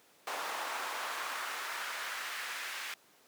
brown noise with high-pass filter sweep, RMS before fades -39 dBFS, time 0.27-2.94 s, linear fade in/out 2 ms, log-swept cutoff 890 to 1900 Hz, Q 1.4, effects pink hiss -63 dBFS RMS until 3.27 s + high-pass 300 Hz 12 dB/octave

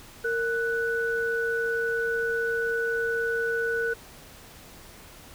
sine tone pair together, 461.4 / 1484.9 Hz, A#4 / F#6, -18 / +6 cents, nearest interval octave + minor sixth, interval 2024 cents, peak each -27 dBFS, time 0.24-3.94 s, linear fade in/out 10 ms, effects pink hiss -48 dBFS RMS until 5.34 s

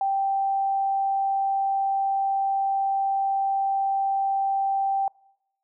sine tone, 783 Hz, G5, 2 cents flat, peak -21 dBFS, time 0.01-5.08 s, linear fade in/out 2 ms, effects noise-tail reverb RT60 0.9 s tail -26 dB re dry

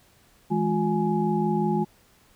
sine tone cluster, 164.5 / 210 / 357.4 / 838 Hz, E3 / G#3 / F4 / G#5, -3 / +19 / +40 / +15 cents, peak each -27 / -25 / -27 / -28 dBFS, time 0.5-1.85 s, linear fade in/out 20 ms, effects pink hiss -59 dBFS RMS until 2.35 s

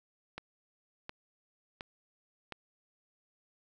click train, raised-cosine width 0.3 ms, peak -24 dBFS, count 4, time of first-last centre 0.38-2.523 s, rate 1.4 Hz, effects none

